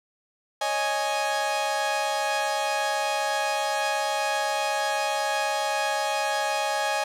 sawtooth chord, C# suspended second, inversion none, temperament equal, 554.4 / 622.3 / 830.6 Hz, C#5 / D#5 / G#5, 0 / 0 / 0 cents, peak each -28 / -26 / -22 dBFS, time 0.61-7.04 s, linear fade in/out 5 ms, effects low-pass 9000 Hz 12 dB/octave + 9-bit

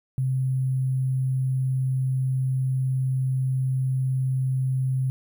sine tone with sample-and-hold, 130.81 Hz, C3, in tune, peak -21 dBFS, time 0.18-5.1 s, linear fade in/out 0 ms, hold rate 11025 Hz, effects none

